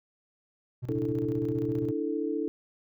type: tone with tremolo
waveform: triangle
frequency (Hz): 123.47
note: B2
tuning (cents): 0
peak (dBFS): -28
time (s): 0.82-1.92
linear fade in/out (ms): 20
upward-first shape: square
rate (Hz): 15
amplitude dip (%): 70
type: chord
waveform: sine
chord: D suspended second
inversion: none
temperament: equal with one note detuned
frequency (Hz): 293.7 / 328.3 / 440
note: D4 / E4 / A4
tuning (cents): 0 / -7 / 0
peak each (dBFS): -32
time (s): 0.89-2.48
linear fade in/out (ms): 0
effects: none